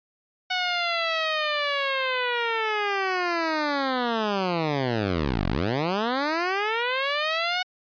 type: linear two-way sweep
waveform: 10% pulse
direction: down then up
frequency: 740 to 41.4 to 740 Hz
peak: -15 dBFS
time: 0.5-7.63 s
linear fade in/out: 10 ms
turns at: 5.47 s
effects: resampled to 11025 Hz